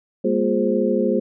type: tone cluster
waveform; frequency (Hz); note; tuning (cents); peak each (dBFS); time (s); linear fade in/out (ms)
sine; 204.3 / 237.1 / 354.6 / 417 / 525; G#3 / A#3 / F4 / G#4 / C5; -28 / +30 / +26 / +7 / +6; -23; 0.24-1.2; 10
effects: none